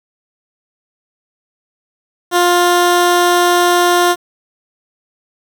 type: tone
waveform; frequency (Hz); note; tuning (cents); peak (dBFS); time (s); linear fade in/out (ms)
15% pulse; 352.3; F4; +15; -3; 2.31-4.16; 50
effects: 7-bit